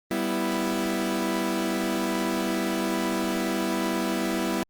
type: chord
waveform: sawtooth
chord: E minor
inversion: first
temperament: equal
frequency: 196 / 246.9 / 329.6 Hz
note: G3 / B3 / E4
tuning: 0 / 0 / 0 cents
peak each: -26 / -26 / -24 dBFS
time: 0.11-4.63 s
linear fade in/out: 0 ms
effects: Opus 32 kbps